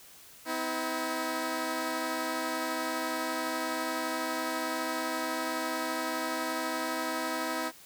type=tone pair together; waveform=10% pulse; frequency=254.5 / 321.1 Hz; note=C4 / E4; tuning=-48 / -45 cents; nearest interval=major third; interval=403 cents; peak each=-27 / -24 dBFS; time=0.45-7.72 s; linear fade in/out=50 ms; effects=white hiss -53 dBFS RMS until 7.85 s